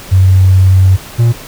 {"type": "tone pair in turn", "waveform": ["sine", "triangle"], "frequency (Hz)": [94, 117.38], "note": ["F#2", "A#2"], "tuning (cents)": [28, 12], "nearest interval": "major third", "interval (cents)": 384, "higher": "second", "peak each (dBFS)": -3, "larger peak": "neither", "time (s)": [[0.11, 0.97], [1.18, 1.33]], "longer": "first", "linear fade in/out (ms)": 20, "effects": ["pink hiss -30 dBFS RMS until 1.47 s"]}